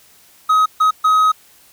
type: tone bursts at uneven times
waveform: triangle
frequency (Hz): 1266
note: D#6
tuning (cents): +30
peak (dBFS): -8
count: 3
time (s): 0.49-0.66 / 0.8-0.91 / 1.04-1.32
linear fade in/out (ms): 10
effects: white hiss -49 dBFS RMS until 1.72 s